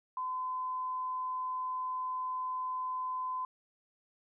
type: tone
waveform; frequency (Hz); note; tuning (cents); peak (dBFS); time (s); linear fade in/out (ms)
sine; 1020; C6; -44; -33; 0.17-3.45; 2
effects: none